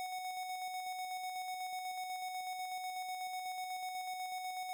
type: tone with tremolo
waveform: square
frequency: 740 Hz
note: F#5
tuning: in tune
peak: -39 dBFS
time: 0-4.73 s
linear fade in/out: 0 ms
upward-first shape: square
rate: 8.1 Hz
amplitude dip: 30%
effects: none